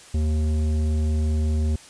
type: tone with tanh clipping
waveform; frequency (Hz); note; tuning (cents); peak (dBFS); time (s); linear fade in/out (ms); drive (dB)
sine; 77.1; D#2; -15; -21; 0.14-1.76; 5; 12
effects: white hiss -46 dBFS RMS until 1.89 s + resampled to 22050 Hz